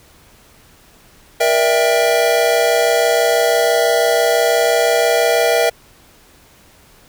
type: chord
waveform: square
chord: E half-diminished seventh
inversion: second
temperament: just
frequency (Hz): 474.7 / 593.3 / 659.3 / 791.1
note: Bb4 / D5 / E5 / G5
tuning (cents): +31 / +18 / 0 / +16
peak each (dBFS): -17 / -22 / -16 / -22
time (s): 1.4-5.7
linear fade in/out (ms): 10
effects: pink hiss -48 dBFS RMS until 7.08 s